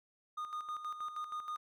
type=tone with tremolo; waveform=triangle; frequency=1227 Hz; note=D#6; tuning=25 cents flat; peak=-35 dBFS; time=0.37-1.57 s; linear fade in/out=10 ms; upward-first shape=square; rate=6.3 Hz; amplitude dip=60%; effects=none